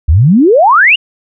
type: exponential sweep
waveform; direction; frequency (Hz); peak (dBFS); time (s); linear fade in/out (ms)
sine; up; 67.3 to 2984; -3; 0.08-0.96; 10
effects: none

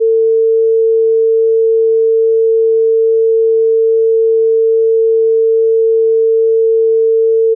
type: tone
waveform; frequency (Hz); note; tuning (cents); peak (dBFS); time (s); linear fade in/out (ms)
sine; 449.4; A4; +37; -7; 0-7.55; 20
effects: none

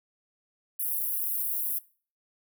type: high-pass noise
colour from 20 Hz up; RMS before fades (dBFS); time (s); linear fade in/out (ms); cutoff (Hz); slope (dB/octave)
pink; -30; 0.79-1.79; 10; 11000; 48
effects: noise-tail reverb RT60 0.4 s tail -20 dB re dry

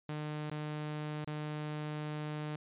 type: tone with dropouts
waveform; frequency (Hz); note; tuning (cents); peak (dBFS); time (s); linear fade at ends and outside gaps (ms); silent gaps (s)
sawtooth; 151.2; D#3; -49; -33; 0.09-2.56; 2; 0.499-0.514 / 1.245-1.274
effects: resampled to 8000 Hz

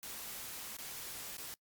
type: noise with dropouts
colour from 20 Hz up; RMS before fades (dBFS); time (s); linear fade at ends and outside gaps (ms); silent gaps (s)
white; -45; 0.03-1.54; 0; 0.768-0.786 / 1.369-1.382
effects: noise-tail reverb RT60 0.1 s tail -25 dB re dry + Opus 48 kbps

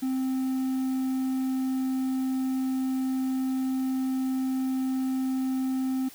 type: tone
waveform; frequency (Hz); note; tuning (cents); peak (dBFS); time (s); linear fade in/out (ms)
triangle; 261.6; C4; 0; -23; 0.02-6.09; 10
effects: white hiss -49 dBFS RMS until 6.14 s

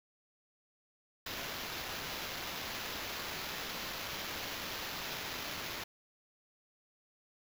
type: noise with sample-and-hold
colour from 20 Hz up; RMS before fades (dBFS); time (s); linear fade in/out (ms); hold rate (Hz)
violet; -41; 1.26-5.84; 5; 8820
effects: none

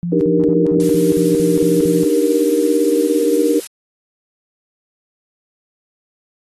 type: tone bursts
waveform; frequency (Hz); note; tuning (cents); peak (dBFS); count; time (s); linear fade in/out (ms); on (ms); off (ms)
sine; 172.9; F3; -17; -18; 9; 0.03-2.034; 0; 180; 48
type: chord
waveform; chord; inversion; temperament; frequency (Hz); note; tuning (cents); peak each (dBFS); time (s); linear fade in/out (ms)
sine; Eb major seventh; third; equal with one note detuned; 293.7 / 311.1 / 392 / 470.2; D4 / Eb4 / G4 / Bb4; 0 / 0 / 0 / +15; -18 / -18 / -19 / -16; 0.12-3.6; 5
type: noise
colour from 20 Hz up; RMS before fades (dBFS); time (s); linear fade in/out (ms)
blue; -29; 0.8-3.67; 0
effects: AAC 32 kbps

